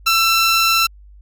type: tone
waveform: 15% pulse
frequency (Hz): 1341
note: E6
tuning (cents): +29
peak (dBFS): -6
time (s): 0.06-0.87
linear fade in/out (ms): 10
effects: added 50 Hz sine -40 dBFS peak until 1.21 s + AAC 64 kbps